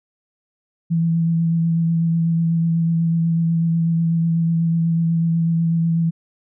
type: tone with vibrato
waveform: sine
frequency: 165.8 Hz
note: E3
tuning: 10 cents sharp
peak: -15 dBFS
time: 0.9-6.11 s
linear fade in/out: 20 ms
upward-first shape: sine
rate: 8.1 Hz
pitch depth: 16 cents each way
effects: none